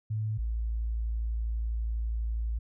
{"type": "tone pair in turn", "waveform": "sine", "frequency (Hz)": [108.3, 56.09], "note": ["A2", "A1"], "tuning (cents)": [-27, 34], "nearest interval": "major seventh", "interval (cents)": 1139, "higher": "first", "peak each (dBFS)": -28, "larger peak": "neither", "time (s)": [[0.1, 0.38], [0.38, 2.59]], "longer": "second", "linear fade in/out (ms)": 10, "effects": []}